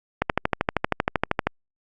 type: click train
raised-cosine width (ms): 0.5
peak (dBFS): -4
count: 17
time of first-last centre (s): 0.22-1.47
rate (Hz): 12.8
effects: Opus 48 kbps